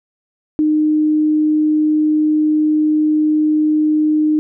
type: tone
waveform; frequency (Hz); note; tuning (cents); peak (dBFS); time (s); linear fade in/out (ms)
sine; 306.2; D#4; -28; -11; 0.59-4.39; 0
effects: none